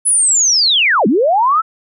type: linear two-way sweep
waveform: sine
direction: down then up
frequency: 10350 to 185 to 1348 Hz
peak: -9 dBFS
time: 0.05-1.62 s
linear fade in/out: 20 ms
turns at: 1.07 s
effects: none